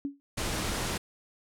sine tone with exponential decay, 280.9 Hz, C#4, 23 cents sharp, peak -26 dBFS, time 0.05-0.2 s, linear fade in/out 0 ms, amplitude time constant 31 ms
pink low-pass noise, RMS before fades -32 dBFS, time 0.37-0.98 s, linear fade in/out 10 ms, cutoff 11000 Hz, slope 24 dB/octave
effects none

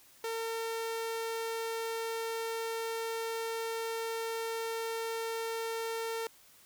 sawtooth tone, 454 Hz, A#4, 46 cents flat, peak -30 dBFS, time 0.24-6.27 s, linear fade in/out 2 ms, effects white hiss -60 dBFS RMS until 6.65 s

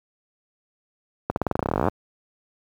accelerating click train, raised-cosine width 1 ms, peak -7 dBFS, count 22, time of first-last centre 1.3-1.884 s, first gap 61 ms, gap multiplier 0.91, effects high-pass 60 Hz 12 dB/octave + 8-bit

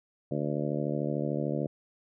harmonic tone, 73.42 Hz, D2, in tune, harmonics 2 / 3 / 4 / 5 / 6 / 7 / 8 / 9, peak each -33 / -35 / -35 / -37 / -41 / -37 / -37 / -44 dBFS, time 0.31-1.67 s, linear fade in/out 5 ms, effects none

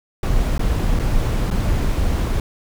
brown noise with dropouts, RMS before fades -18 dBFS, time 0.23-2.4 s, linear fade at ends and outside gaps 2 ms, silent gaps 0.58-0.593 / 0.991-0.995 / 1.503-1.511 s, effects none

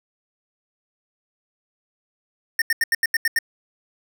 square tone bursts, 1823 Hz, A#6, 39 cents flat, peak -17 dBFS, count 8, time 2.59-3.388 s, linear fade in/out 2 ms, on 28 ms, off 82 ms, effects none

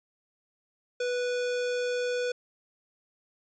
square tone, 492.2 Hz, B4, 6 cents flat, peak -28 dBFS, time 1-2.32 s, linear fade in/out 5 ms, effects resampled to 16000 Hz

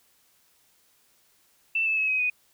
sine tone with pitch steps, 2666 / 2620 / 2575 / 2531 / 2487 Hz, E7 / E7 / E7 / D#7 / D#7, +19 / -11 / -41 / +29 / -1 cents, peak -22 dBFS, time 1.75-2.3 s, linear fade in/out 5 ms, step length 110 ms, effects white hiss -64 dBFS RMS until 2.53 s

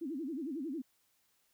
sine tone with vibrato, 293.7 Hz, D4, in tune, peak -36 dBFS, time 0.01-0.82 s, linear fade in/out 10 ms, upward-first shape sine, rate 11 Hz, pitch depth 260 cents each way, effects white hiss -74 dBFS RMS until 1.53 s

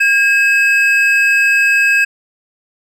triangle tone pair together, 1622.8 / 2576 Hz, G#6 / E7, -41 / -41 cents, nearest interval minor sixth, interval 800 cents, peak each -10 dBFS, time 0-2.05 s, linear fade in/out 10 ms, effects none

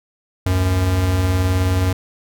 square beating tone pair, 73.42 / 92.42 Hz, D2 / F#2, 0 / -1 cents, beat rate 19 Hz, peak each -25 / -16 dBFS, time 0.46-1.93 s, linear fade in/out 5 ms, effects none

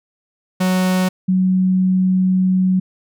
45% pulse / sine tone pair in turn, 184.8 / 185.98 Hz, F#3 / F#3, -2 / +9 cents, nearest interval unison, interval 11 cents, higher second, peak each -14 / -12 dBFS, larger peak second, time 0.6-1.09 / 1.28-2.8 s, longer second, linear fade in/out 10 ms, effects none

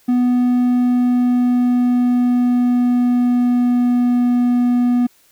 triangle tone with pitch glide, 246.9 to 244.3 Hz, B3 to B3, 0 to -19 cents, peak -10 dBFS, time 0.08-5.07 s, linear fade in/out 10 ms, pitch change -19 cents, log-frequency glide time 0.68-4.3 s, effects white hiss -54 dBFS RMS until 5.31 s

